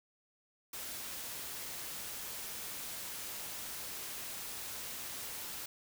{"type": "noise", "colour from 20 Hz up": "white", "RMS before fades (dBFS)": -43, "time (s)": [0.73, 5.66], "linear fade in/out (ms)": 5, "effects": []}